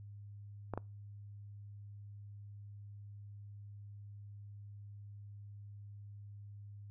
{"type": "clicks", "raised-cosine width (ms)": 1, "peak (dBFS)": -24, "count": 2, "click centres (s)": [0.737, 0.776], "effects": ["noise-tail reverb RT60 0.3 s tail -26 dB re dry", "added 102 Hz sine -48 dBFS peak until 6.9 s"]}